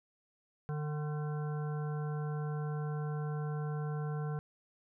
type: harmonic tone with a mistuned harmonic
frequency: 150 Hz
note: D3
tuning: 37 cents sharp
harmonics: 1 / 3 / 5 / 7 / 9 / 10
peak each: -34 / -44 / -48 / -51 / -53 / -54 dBFS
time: 0.69-4.39 s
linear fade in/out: 0 ms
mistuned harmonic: 10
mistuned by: +38 cents
effects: none